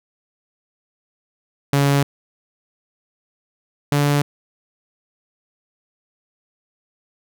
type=tone pair in turn; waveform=sawtooth; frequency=140.8 / 144.51 Hz; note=C#3 / D3; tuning=+27 / -28 cents; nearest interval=unison; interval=45 cents; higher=second; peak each=-10 / -11 dBFS; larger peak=first; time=1.73-2.03 / 3.92-4.22 s; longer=neither; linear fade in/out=2 ms; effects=none